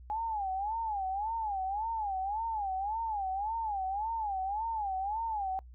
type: tone with vibrato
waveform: sine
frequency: 830.6 Hz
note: G#5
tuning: in tune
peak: -31 dBFS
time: 0.1-5.59 s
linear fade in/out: 0 ms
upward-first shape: sine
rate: 1.8 Hz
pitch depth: 170 cents each way
effects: noise-tail reverb RT60 0.1 s tail -25 dB re dry + added 61 Hz sine -48 dBFS peak until 5.74 s